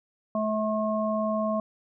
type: harmonic tone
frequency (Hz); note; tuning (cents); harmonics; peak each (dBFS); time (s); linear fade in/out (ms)
215.7; A3; -34; 1 / 3 / 5; -28 / -27 / -32; 0.35-1.6; 2
effects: none